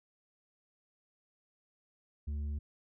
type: tone with tanh clipping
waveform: triangle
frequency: 73.42 Hz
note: D2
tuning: in tune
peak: -35 dBFS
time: 2.27-2.59 s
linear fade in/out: 10 ms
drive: 10 dB
effects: none